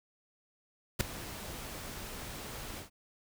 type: noise with ADSR envelope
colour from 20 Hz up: pink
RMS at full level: -26 dBFS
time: 0.99-2.9 s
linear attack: 18 ms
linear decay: 4 ms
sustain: -17 dB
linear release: 120 ms
effects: none